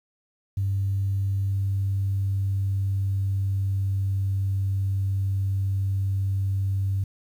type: tone with pitch glide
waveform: sine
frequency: 98 to 97.27 Hz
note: G2 to G2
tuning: 0 to -13 cents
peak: -21 dBFS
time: 0.57-7.04 s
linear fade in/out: 5 ms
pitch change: -13 cents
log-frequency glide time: 1.47-4.35 s
effects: tanh soft clip ceiling -17 dBFS + 9-bit